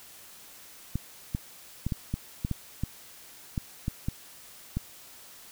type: clicks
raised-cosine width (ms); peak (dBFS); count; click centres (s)
5; -16; 12; 0.956 / 1.349 / 1.866 / 1.922 / 2.14 / 2.449 / 2.513 / 2.836 / 3.578 / 3.881 / 4.085 / 4.77
effects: white hiss -50 dBFS RMS until 5.51 s

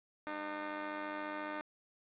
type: tone with amplitude modulation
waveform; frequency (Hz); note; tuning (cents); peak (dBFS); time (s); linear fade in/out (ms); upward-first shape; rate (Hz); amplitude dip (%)
10% pulse; 303.2; D#4; -45; -28; 0.27-1.61; 0; sine; 94.4; 55
effects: resampled to 8000 Hz + 10-bit

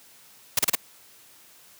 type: noise bursts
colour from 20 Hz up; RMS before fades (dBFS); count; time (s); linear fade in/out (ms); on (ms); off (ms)
white; -20; 4; 0.57-0.753; 5; 21; 33
effects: white hiss -53 dBFS RMS until 1.79 s + high-pass 80 Hz 12 dB/octave

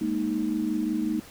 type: chord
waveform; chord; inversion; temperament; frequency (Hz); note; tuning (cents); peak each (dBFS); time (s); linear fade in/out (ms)
sine; Ab suspended second; none; equal; 207.7 / 233.1 / 311.1; Ab3 / Bb3 / Eb4; 0 / 0 / 0; -31 / -29 / -27; 0.01-1.2; 5
effects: pink hiss -48 dBFS RMS until 1.3 s

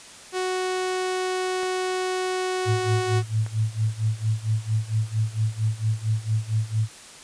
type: tone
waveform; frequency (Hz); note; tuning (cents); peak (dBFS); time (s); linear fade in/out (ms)
sawtooth; 370; F#4; 0; -20; 0.32-3.23; 50
type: clicks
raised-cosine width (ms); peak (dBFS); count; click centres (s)
0.5; -24; 2; 1.632 / 3.464
type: tone with tremolo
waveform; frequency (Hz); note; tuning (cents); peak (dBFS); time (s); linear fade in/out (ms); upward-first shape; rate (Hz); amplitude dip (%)
sine; 109.6; A2; -6; -18; 2.65-6.89; 50; sine; 4.4; 90
effects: white hiss -44 dBFS RMS until 7.23 s + resampled to 22050 Hz

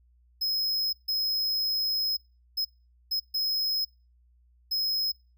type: tone bursts at uneven times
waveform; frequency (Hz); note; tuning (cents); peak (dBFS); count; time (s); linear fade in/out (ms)
square; 5120; D#8; +49; -26; 6; 0.41-0.93 / 1.08-2.17 / 2.57-2.65 / 3.11-3.2 / 3.34-3.85 / 4.71-5.12; 10
effects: noise-tail reverb RT60 0.3 s tail -24 dB re dry + added 60 Hz sine -59 dBFS peak until 5.37 s

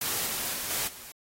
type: noise with level steps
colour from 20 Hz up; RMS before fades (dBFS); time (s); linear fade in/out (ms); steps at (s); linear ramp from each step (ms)
white; -30 / -32 / -34 / -30 / -45; 0.01-1.12; 5; 0.26 / 0.53 / 0.7 / 0.87; 10
effects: AAC 48 kbps

